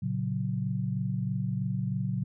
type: chord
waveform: sine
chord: F# major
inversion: first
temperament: just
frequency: 115.62 / 138.75 / 185 Hz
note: A#2 / C#3 / F#3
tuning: -14 / +2 / 0 cents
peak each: -32 dBFS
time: 0.02-2.24 s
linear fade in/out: 10 ms
effects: none